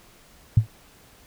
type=tone with exponential decay; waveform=sine; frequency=110 Hz; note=A2; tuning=in tune; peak=-8 dBFS; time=0.57-0.67 s; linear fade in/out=5 ms; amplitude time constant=21 ms; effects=pink hiss -53 dBFS RMS until 1.26 s